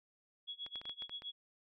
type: tone with tremolo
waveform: sine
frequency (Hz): 3349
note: G#7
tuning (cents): +14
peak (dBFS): -40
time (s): 0.47-1.32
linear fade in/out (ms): 20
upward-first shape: sine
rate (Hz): 7.7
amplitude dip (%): 95
type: clicks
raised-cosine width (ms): 0.3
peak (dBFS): -34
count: 8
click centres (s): 0.664 / 0.757 / 0.815 / 0.855 / 0.895 / 1.022 / 1.095 / 1.221
effects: none